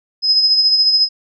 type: tone with tremolo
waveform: sine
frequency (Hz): 5080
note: D#8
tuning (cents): +35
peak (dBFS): -8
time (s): 0.22-1.09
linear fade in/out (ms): 50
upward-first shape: sine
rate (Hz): 14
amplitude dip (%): 45
effects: none